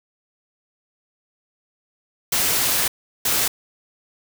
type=noise bursts at uneven times; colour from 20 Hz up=white; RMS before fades=-20 dBFS; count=2; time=2.32-2.88 / 3.25-3.48 s; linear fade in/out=5 ms; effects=none